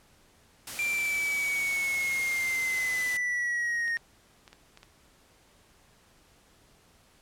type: noise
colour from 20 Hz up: white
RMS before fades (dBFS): -38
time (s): 0.67-3.17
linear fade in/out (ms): 2
type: linear sweep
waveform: triangle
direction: down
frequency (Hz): 2372 to 1849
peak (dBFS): -25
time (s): 0.79-3.97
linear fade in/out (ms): 0
type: clicks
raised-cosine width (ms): 0.2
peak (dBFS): -31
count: 8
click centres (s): 2.319 / 2.984 / 3.879 / 3.975 / 4.478 / 4.53 / 4.774 / 4.831
effects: pink hiss -61 dBFS RMS until 7.21 s + low-pass 12000 Hz 12 dB/octave